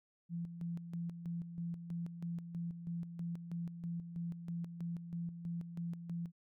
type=tone with tremolo; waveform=sine; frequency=170.1 Hz; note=F3; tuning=45 cents flat; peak=-37 dBFS; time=0.29-6.32 s; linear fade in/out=50 ms; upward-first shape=square; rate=3.1 Hz; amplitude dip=60%; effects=none

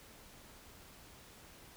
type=silence; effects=pink hiss -57 dBFS RMS until 1.76 s

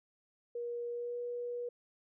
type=tone with pitch glide; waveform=sine; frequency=476.6 to 483.3 Hz; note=A#4 to B4; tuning=+38 to -38 cents; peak=-36 dBFS; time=0.55-1.69 s; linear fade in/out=5 ms; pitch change=+24 cents; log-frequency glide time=0.9-1.18 s; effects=none

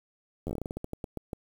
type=slowing click train; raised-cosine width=2 ms; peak=-21 dBFS; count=16; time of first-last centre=0.47-1.332 s; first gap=11 ms; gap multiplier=1.21; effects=8-bit

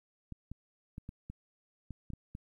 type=clicks; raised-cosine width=5 ms; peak=-30 dBFS; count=9; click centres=0.323 / 0.516 / 0.981 / 1.091 / 1.3 / 1.907 / 2.103 / 2.135 / 2.351 s; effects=12-bit

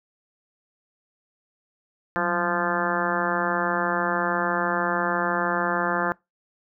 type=harmonic tone with a mistuned harmonic; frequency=173.8 Hz; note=F3; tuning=8 cents flat; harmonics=1 / 2 / 3 / 4 / 5 / 6 / 7 / 8 / 9 / 10; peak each=-31 / -31 / -31 / -31 / -31 / -31 / -31 / -31 / -31 / -31 dBFS; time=2.16-6.12 s; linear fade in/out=0 ms; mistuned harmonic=1; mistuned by=+110 cents; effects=noise-tail reverb RT60 0.2 s tail -23 dB re dry

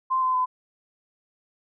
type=tone with pitch steps; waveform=sine; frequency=1042 / 1027.7 / 1013.5 Hz; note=C6 / C6 / B5; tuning=-7 / -31 / +45 cents; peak=-20 dBFS; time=0.1-0.46 s; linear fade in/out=20 ms; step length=120 ms; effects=none

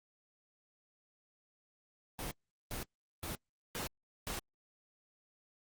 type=noise bursts; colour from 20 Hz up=pink; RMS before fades=-40 dBFS; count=5; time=2.19-4.39 s; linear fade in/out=0 ms; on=120 ms; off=400 ms; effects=Opus 24 kbps

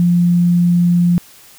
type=tone; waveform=sine; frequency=174.5 Hz; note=F3; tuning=1 cent flat; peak=-9 dBFS; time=0-1.18 s; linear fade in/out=0 ms; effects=white hiss -43 dBFS RMS until 1.58 s

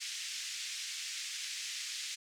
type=band-pass noise; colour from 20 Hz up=white; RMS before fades=-41 dBFS; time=0-2.16 s; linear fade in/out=20 ms; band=2000 to 7000 Hz; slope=24 dB/octave; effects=none

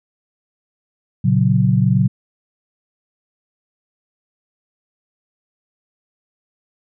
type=chord; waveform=sine; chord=F# major; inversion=first; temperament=equal; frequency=116.54 / 138.59 / 185 Hz; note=A#2 / C#3 / F#3; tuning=0 / 0 / 0 cents; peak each=-16 dBFS; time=1.24-2.08 s; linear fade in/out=10 ms; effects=none

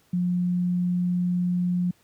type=tone; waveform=sine; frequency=178.1 Hz; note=F3; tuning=34 cents sharp; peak=-21 dBFS; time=0.13-1.91 s; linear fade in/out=5 ms; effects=pink hiss -62 dBFS RMS until 2.03 s + high-pass 80 Hz 12 dB/octave

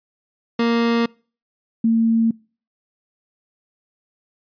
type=tone pair in turn; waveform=30% pulse / sine; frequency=233.1 / 227 Hz; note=A#3 / A#3; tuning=0 / -46 cents; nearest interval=unison; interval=46 cents; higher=first; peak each=-13 / -13 dBFS; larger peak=neither; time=0.59-1.06 / 1.84-2.31 s; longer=neither; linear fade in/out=5 ms; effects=noise-tail reverb RT60 0.4 s tail -26 dB re dry + resampled to 11025 Hz

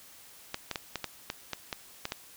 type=clicks; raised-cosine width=0.2 ms; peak=-15 dBFS; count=10; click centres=0.544 / 0.713 / 0.758 / 0.957 / 1.043 / 1.301 / 1.533 / 1.728 / 2.054 / 2.121 s; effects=white hiss -53 dBFS RMS until 2.36 s

